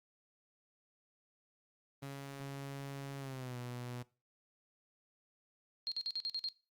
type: tone with pitch glide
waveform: sawtooth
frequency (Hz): 138.59 to 122.76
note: C#3 to B2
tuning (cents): 0 to -10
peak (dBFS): -38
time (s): 2.02-4.03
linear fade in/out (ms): 10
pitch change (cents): -210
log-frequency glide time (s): 3.19-3.57
type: tone bursts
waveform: sine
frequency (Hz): 4227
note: C8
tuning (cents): +17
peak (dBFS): -34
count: 7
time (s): 5.87-6.487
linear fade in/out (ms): 0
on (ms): 47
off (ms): 48
effects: noise-tail reverb RT60 0.3 s tail -19 dB re dry + Opus 32 kbps